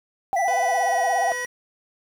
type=tone with vibrato; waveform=sine; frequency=734 Hz; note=F#5; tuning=14 cents flat; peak=-19 dBFS; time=0.33-1.32 s; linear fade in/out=0 ms; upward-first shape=sine; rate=17 Hz; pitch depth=150 cents each way
type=tone with pitch glide; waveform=square; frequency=1973 to 1923.5 Hz; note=B6 to B6; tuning=-2 to -46 cents; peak=-28 dBFS; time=0.36-1.46 s; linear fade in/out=10 ms; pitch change=-44 cents; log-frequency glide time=0.61-0.99 s
type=tone; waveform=25% pulse; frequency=500 Hz; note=B4; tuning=21 cents sharp; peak=-28 dBFS; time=0.48-1.45 s; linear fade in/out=0 ms
effects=low-pass 10000 Hz 12 dB/octave + 8-bit